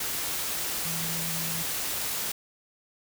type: tone in noise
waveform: sine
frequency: 164.81 Hz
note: E3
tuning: in tune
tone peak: -36 dBFS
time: 0.85-1.63 s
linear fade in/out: 5 ms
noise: white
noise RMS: -31 dBFS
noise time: 0-2.32 s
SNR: -8 dB
effects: none